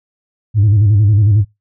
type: tone with vibrato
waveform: sine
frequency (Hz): 103.83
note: G#2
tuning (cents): 0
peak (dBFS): -5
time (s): 0.54-1.45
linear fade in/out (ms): 50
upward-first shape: square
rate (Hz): 11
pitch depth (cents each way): 78
effects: noise-tail reverb RT60 0.2 s tail -24 dB re dry + tanh soft clip ceiling -5 dBFS